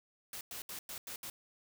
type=noise bursts at uneven times; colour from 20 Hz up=white; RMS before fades=-44 dBFS; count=6; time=0.33-0.41 / 0.51-0.62 / 0.69-0.79 / 0.89-0.98 / 1.07-1.16 / 1.23-1.3 s; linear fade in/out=2 ms; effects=none